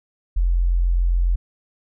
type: tone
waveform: sine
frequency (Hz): 43.65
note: F1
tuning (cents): 0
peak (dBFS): -15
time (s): 0.36-1.36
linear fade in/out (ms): 10
effects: none